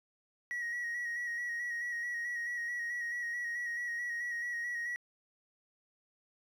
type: tone with vibrato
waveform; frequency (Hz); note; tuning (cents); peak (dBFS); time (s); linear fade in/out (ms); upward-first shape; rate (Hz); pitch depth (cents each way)
triangle; 1906; A#6; +38; -32; 0.51-4.96; 0; square; 4.6; 26
effects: tanh soft clip ceiling -29 dBFS